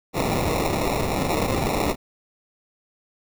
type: noise with sample-and-hold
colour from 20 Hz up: blue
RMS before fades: -23 dBFS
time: 0.13-1.96 s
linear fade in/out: 50 ms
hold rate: 1575 Hz
effects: none